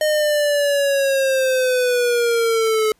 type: linear sweep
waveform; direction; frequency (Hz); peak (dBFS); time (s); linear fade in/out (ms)
square; down; 615 to 429.2; -16; 0.01-2.92; 2
effects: pink hiss -61 dBFS RMS until 2.99 s + resampled to 32000 Hz